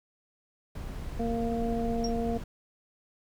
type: noise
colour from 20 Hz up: brown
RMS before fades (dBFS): -36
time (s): 0.75-2.44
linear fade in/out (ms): 5
type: harmonic tone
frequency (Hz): 231.5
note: A#3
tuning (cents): -12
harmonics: 1 / 2 / 3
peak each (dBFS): -30 / -33 / -35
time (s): 1.19-2.38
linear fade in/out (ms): 10
type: tone with exponential decay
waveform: sine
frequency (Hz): 5588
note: F8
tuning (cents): 0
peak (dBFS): -30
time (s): 2.04-2.13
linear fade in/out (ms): 5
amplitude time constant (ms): 19
effects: none